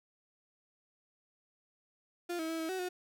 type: tone with pitch steps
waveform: 35% pulse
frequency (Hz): 348.8 / 321.4 / 326.1 / 322.1 / 375 / 362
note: F4 / E4 / E4 / E4 / F#4 / F#4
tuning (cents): -2 / -44 / -19 / -40 / +23 / -38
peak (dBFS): -33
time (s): 2.29-2.89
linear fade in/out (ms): 10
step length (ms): 100
effects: none